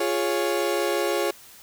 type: chord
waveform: 35% pulse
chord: Db major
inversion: first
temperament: equal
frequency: 349.2 / 415.3 / 554.4 Hz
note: F4 / Ab4 / Db5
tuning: 0 / 0 / 0 cents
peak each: -25 dBFS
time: 0-1.31 s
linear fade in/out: 5 ms
effects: white hiss -48 dBFS RMS until 1.62 s